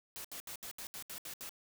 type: noise bursts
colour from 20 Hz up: white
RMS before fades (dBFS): -45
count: 9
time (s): 0.16-1.493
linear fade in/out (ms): 0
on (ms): 85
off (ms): 71
effects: none